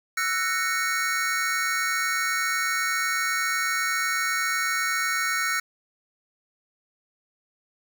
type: chord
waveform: square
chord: F# dominant seventh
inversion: third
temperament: just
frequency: 1332 / 1480 / 1850 / 2220 Hz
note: E6 / F#6 / A#6 / C#7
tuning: +18 / 0 / -14 / +2 cents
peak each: -30 dBFS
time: 0.17-5.6 s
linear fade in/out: 5 ms
effects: none